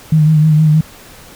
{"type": "tone with vibrato", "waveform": "sine", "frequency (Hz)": 154.6, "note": "D#3", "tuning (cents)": -11, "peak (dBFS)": -6, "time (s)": [0.12, 0.81], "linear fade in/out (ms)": 5, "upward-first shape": "sine", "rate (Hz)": 6.4, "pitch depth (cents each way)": 38, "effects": ["pink hiss -38 dBFS RMS until 1.35 s"]}